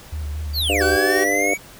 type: tone with vibrato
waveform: sine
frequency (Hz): 75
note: D2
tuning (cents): +37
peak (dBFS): -24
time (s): 0.12-0.97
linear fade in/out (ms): 10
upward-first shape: square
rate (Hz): 4.4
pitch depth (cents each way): 39
type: linear two-way sweep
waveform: square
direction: down then up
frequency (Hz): 4722 to 1480 to 2286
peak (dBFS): -20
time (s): 0.53-1.58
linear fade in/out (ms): 50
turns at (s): 0.83
type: harmonic tone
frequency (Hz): 99.6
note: G2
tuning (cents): +28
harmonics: 3 / 4 / 5 / 6 / 7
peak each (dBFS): -26 / -26 / -26 / -26 / -26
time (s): 0.69-1.54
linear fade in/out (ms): 5
type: tone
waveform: 40% pulse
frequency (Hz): 381.2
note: G4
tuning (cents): -48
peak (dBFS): -19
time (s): 0.8-1.25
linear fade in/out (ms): 20
effects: pink hiss -43 dBFS RMS until 1.79 s